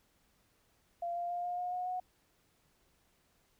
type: tone with pitch steps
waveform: sine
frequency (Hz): 690 / 696.8 / 703.7 / 710.6 / 717.6 / 724.7 / 731.9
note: F5 / F5 / F5 / F5 / F5 / F#5 / F#5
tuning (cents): -21 / -4 / +13 / +30 / +47 / -36 / -19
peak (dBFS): -34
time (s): 1.02-2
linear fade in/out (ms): 5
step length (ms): 140
effects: pink hiss -72 dBFS RMS until 3.59 s